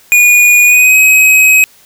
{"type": "tone with pitch glide", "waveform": "square", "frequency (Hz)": [2448, 2537], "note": ["D#7", "D#7"], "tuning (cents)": [-29, 33], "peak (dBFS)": -4, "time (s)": [0.12, 1.64], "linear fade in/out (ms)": 0, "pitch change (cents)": 62, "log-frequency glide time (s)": [0.65, 0.97], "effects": ["white hiss -44 dBFS RMS until 1.85 s"]}